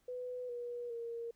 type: tone with pitch steps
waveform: sine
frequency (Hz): 498.2 / 481.8 / 465.9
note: B4 / B4 / A#4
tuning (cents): +15 / -43 / -1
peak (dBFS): -39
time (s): 0.08-1.31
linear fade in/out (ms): 5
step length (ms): 410
effects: pink hiss -75 dBFS RMS until 1.35 s